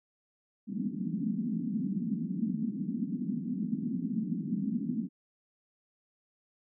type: band-pass noise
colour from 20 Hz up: white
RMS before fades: -33 dBFS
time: 0.67-5.09 s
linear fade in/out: 50 ms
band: 180 to 250 Hz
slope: 48 dB/octave
effects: none